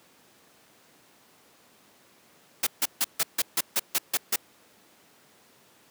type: noise bursts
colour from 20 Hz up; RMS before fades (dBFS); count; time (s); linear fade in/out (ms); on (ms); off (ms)
white; -24; 10; 2.63-4.36; 5; 38; 150
effects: pink hiss -58 dBFS RMS until 5.9 s + high-pass 200 Hz 12 dB/octave